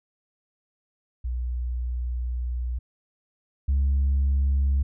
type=tone pair in turn; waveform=sine; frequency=61.1 / 68.58 Hz; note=B1 / C#2; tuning=-18 / -18 cents; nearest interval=major second; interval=200 cents; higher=second; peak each=-25 / -17 dBFS; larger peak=second; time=1.24-2.79 / 3.68-4.83 s; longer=first; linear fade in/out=10 ms; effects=tanh soft clip ceiling -17 dBFS